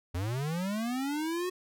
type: linear sweep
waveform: square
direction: up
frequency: 82.41 to 370 Hz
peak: -31 dBFS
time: 0.14-1.5 s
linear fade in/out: 10 ms
effects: none